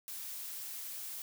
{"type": "noise", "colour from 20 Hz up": "blue", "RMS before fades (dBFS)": -43, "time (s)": [0.08, 1.22], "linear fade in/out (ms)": 0, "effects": []}